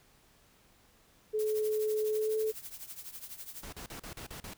sine tone with pitch glide, 430.1 to 436.4 Hz, A4 to A4, -39 to -14 cents, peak -28 dBFS, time 1.33-2.52 s, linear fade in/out 20 ms, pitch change +25 cents, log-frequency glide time 2.14-2.37 s
blue noise with tremolo, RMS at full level -42 dBFS, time 1.39-3.63 s, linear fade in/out 0 ms, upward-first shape triangle, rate 12 Hz, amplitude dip 85%
pink noise bursts, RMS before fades -44 dBFS, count 7, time 3.63-4.536 s, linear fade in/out 2 ms, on 96 ms, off 39 ms
effects pink hiss -64 dBFS RMS until 4.57 s

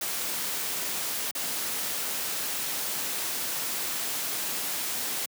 white noise with dropouts, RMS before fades -31 dBFS, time 0.01-5.26 s, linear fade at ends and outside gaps 5 ms, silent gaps 1.312-1.35 s, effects high-pass 150 Hz 12 dB/octave

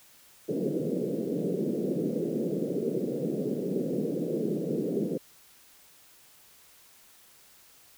white band-pass noise, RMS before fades -30 dBFS, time 0.48-5.18 s, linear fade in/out 10 ms, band 150 to 490 Hz, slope 48 dB/octave, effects white hiss -57 dBFS RMS until 7.97 s

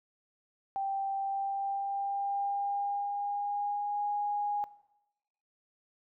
sine tone with pitch glide, 784 to 823.5 Hz, G5 to G#5, 0 to -15 cents, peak -30 dBFS, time 0.76-4.64 s, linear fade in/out 0 ms, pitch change +85 cents, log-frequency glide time 1.16-4.02 s, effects noise-tail reverb RT60 0.9 s tail -18 dB re dry

